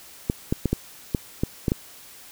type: clicks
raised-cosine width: 3 ms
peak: -8 dBFS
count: 8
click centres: 0.299 / 0.525 / 0.657 / 0.73 / 1.148 / 1.435 / 1.682 / 1.719 s
effects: white hiss -46 dBFS RMS until 2.31 s